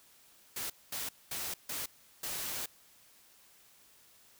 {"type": "noise bursts at uneven times", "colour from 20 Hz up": "white", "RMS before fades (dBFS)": -38, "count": 5, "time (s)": [[0.56, 0.7], [0.92, 1.09], [1.31, 1.54], [1.69, 1.86], [2.23, 2.66]], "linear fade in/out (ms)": 5, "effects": ["white hiss -62 dBFS RMS until 4.39 s"]}